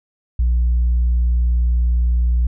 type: tone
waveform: sine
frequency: 59.9 Hz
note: A#1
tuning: 48 cents sharp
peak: -11 dBFS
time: 0.39-2.47 s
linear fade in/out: 5 ms
effects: tanh soft clip ceiling -11 dBFS